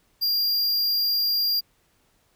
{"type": "tone", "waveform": "square", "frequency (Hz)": 4786, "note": "D8", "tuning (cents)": 32, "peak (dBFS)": -21, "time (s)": [0.21, 1.61], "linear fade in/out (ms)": 20, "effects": ["pink hiss -65 dBFS RMS until 2.35 s"]}